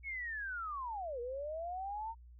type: linear two-way sweep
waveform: sine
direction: down then up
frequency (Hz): 2233 to 467.8 to 924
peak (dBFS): -38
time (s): 0.03-2.15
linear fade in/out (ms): 50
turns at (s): 1.2
effects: added 60 Hz sine -53 dBFS peak until 2.39 s